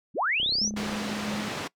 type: linear sweep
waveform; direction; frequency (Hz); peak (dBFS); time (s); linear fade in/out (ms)
sine; up; 116.5 to 6280; -23; 0.14-0.71; 50
type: click train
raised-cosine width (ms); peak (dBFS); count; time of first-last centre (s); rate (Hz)
2; -28; 19; 0.4-0.956; 32.4
type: tone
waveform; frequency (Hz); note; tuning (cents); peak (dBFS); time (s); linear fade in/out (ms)
sine; 209.8; G#3; +18; -31; 0.61-1.49; 10
type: band-pass noise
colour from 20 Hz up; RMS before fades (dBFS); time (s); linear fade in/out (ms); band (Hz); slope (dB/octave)
pink; -34; 0.76-1.68; 10; 170 to 5100; 12
effects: noise-tail reverb RT60 0.1 s tail -22 dB re dry